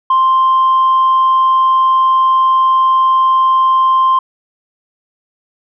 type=tone; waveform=sine; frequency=1050 Hz; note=C6; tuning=6 cents sharp; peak=-6 dBFS; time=0.1-4.19 s; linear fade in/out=5 ms; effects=tanh soft clip ceiling -5 dBFS